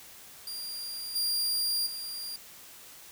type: tone with level steps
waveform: sawtooth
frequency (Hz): 4783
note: D8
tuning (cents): +31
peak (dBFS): -33 / -24 / -33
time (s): 0.47-2.36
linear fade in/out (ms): 2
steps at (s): 1.15 / 1.86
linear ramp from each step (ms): 10
effects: white hiss -50 dBFS RMS until 3.11 s